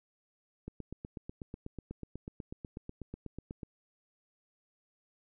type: click train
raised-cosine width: 3 ms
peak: -28 dBFS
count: 25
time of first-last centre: 0.68-3.632 s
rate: 8.13 Hz
effects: none